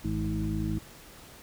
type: harmonic tone with a mistuned harmonic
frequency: 53.2 Hz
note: G#1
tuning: 42 cents sharp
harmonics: 1 / 2 / 3 / 4 / 6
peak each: -34 / -34 / -34 / -34 / -34 dBFS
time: 0.04-0.79 s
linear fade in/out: 10 ms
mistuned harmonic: 2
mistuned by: -27 cents
effects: pink hiss -50 dBFS RMS until 1.42 s